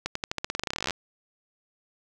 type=accelerating click train; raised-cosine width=0.2 ms; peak=-11 dBFS; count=23; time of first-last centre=0.06-0.907 s; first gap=94 ms; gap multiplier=0.9; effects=none